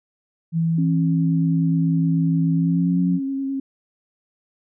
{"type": "tone with pitch glide", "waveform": "sine", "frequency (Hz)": [164.6, 178.46], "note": ["E3", "F3"], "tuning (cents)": [-2, 38], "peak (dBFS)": -17, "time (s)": [0.52, 3.2], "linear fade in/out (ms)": 50, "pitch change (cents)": 140, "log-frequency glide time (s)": [2.54, 3.01]}
{"type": "tone with vibrato", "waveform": "sine", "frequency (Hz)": 271.5, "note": "C#4", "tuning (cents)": -36, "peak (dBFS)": -22, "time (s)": [0.78, 3.6], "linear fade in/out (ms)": 5, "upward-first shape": "square", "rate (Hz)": 9.6, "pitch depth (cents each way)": 13}
{"effects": []}